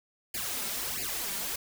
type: noise with flanger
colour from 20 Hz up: white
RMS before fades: -34 dBFS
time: 0.34-1.56 s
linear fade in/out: 5 ms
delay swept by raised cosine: 0.41 to 5.11 ms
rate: 1.5 Hz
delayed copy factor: +1
effects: none